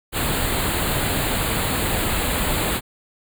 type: band-stop noise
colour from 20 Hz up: pink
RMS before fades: -22 dBFS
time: 0.12-2.81 s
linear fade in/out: 50 ms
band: 4500 to 7100 Hz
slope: 96 dB/octave
effects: none